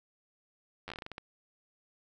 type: slowing click train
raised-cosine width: 0.3 ms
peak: -25 dBFS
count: 11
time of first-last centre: 0.88-1.181 s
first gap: 10 ms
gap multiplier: 1.23
effects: none